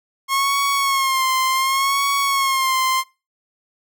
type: tone with vibrato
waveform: sawtooth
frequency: 1080 Hz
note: C#6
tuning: 45 cents flat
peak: -13 dBFS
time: 0.28-3.04 s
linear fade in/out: 50 ms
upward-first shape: sine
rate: 0.68 Hz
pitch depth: 60 cents each way
effects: noise-tail reverb RT60 0.3 s tail -24 dB re dry